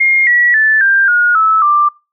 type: tone with pitch steps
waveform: sine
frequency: 2131 / 1931.7 / 1751 / 1587.3 / 1438.8 / 1304.2 / 1182.2 Hz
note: C7 / B6 / A6 / G6 / F#6 / E6 / D6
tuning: +31 / -39 / -9 / +21 / -49 / -19 / +11 cents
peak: -7 dBFS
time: 0-1.89 s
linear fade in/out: 10 ms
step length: 270 ms
effects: noise-tail reverb RT60 0.3 s tail -24 dB re dry